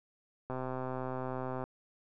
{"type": "click train", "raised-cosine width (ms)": 1, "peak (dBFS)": -24, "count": 148, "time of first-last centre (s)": [0.5, 1.64], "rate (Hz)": 129, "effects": []}